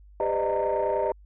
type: tone cluster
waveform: sine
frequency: 398 / 505 / 596 / 626 / 918 Hz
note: G4 / B4 / D5 / D#5 / A#5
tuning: +26 / +39 / +25 / +10 / -27 cents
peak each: -28 dBFS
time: 0.2-1.12 s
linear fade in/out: 2 ms
effects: tanh soft clip ceiling -17 dBFS + added 50 Hz sine -48 dBFS peak until 1.25 s